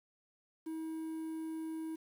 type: tone with quantisation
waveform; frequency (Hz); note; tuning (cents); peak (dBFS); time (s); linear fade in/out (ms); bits
triangle; 320.1; D#4; +49; -36; 0.66-1.96; 10; 10
effects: none